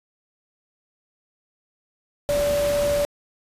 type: tone in noise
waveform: sine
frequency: 579 Hz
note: D5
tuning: 25 cents flat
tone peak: -19 dBFS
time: 2.29-3.05 s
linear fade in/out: 0 ms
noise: pink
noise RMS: -30 dBFS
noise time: 2.29-3.05 s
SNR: +8 dB
effects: resampled to 32000 Hz